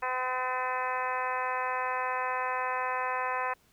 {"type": "harmonic tone", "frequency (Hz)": 254.8, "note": "C4", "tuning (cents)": -46, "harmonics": [2, 3, 4, 5, 6, 7, 8, 9, 10], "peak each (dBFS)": [-38, -36, -32, -39, -40, -38, -42, -50, -41], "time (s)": [0.02, 3.54], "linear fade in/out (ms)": 10, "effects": ["pink hiss -65 dBFS RMS until 3.72 s"]}